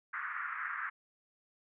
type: band-pass noise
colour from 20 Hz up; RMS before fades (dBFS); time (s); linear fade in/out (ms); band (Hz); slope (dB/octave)
pink; -39; 0.13-0.9; 10; 1200 to 1900; 48
effects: none